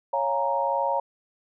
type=chord; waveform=sine; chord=Bb minor seventh; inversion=first; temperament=equal; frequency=554.4 / 698.5 / 830.6 / 932.3 Hz; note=Db5 / F5 / Ab5 / Bb5; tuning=0 / 0 / 0 / 0 cents; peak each=-27 / -31 / -31 / -25 dBFS; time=0.13-1 s; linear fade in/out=5 ms; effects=none